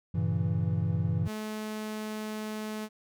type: chord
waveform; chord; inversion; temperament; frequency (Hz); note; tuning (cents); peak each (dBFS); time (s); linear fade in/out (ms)
triangle; G diminished seventh; none; equal; 98 / 116.54 / 138.59 / 164.81; G2 / Bb2 / Db3 / Fb3; 0 / 0 / 0 / 0; -28 / -31 / -33 / -28; 0.14-1.28; 10
type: tone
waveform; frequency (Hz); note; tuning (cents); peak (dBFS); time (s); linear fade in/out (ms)
sawtooth; 215.1; A3; -39; -30; 1.25-2.89; 50
effects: none